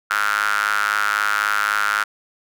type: tone with high-pass filter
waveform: square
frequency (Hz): 51.91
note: G#1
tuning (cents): 0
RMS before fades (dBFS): -20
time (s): 0.1-2.04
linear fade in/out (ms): 10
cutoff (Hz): 1400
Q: 7.5
effects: none